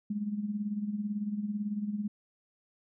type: tone with tremolo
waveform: sine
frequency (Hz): 207.7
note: G#3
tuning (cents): 0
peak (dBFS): -28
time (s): 0.1-2.08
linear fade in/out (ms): 5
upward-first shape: sine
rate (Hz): 18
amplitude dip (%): 65
effects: none